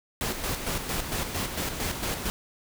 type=noise with tremolo; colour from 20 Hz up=pink; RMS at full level=-29 dBFS; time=0.21-2.3 s; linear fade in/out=0 ms; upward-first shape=square; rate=4.4 Hz; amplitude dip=50%; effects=none